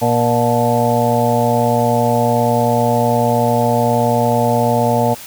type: harmonic tone with a mistuned harmonic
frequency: 118.7 Hz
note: A#2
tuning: 32 cents sharp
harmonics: 1 / 2 / 4 / 5 / 6 / 7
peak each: -19 / -19 / -19 / -19 / -19 / -19 dBFS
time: 0.01-5.15 s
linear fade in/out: 20 ms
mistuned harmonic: 7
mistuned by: +83 cents
effects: white hiss -34 dBFS RMS until 5.26 s